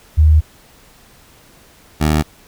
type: tone pair in turn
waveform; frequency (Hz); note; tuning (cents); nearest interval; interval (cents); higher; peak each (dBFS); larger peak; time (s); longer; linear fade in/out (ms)
sine / 15% pulse; 77.3 / 76.77; D#2 / D#2; -11 / -23; unison; 12; first; -6; neither; 0.17-0.41 / 2-2.23; first; 20
effects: pink hiss -47 dBFS RMS until 2.47 s